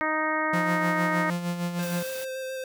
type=harmonic tone; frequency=311.1 Hz; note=D#4; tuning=in tune; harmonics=1 / 2 / 3 / 4 / 5 / 6 / 7; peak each=-32 / -31 / -31 / -30 / -34 / -30 / -35 dBFS; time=0.01-1.3 s; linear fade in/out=0 ms
type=tone with tremolo; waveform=45% pulse; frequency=174.2 Hz; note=F3; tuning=4 cents flat; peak=-25 dBFS; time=0.53-2.03 s; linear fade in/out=5 ms; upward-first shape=sine; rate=6.5 Hz; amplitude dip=55%
type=tone with vibrato; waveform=square; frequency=523.3 Hz; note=C5; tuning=in tune; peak=-32 dBFS; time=1.79-2.64 s; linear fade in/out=2 ms; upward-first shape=square; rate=7.1 Hz; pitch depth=11 cents each way
type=high-pass noise; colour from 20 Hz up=white; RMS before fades=-40 dBFS; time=1.82-2.25 s; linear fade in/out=10 ms; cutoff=120 Hz; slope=24 dB/octave
effects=none